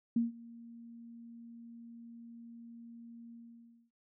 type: tone with ADSR envelope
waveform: sine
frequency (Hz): 233.1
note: A#3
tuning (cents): 0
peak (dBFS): -25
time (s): 0.16-3.91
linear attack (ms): 5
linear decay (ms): 150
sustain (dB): -23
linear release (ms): 590
effects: none